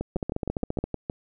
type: two click trains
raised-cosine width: 2 ms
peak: -14 / -15 dBFS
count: 11 / 8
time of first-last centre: 0.16-0.84 / 0.01-1.099 s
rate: 14.7 / 6.43 Hz
effects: none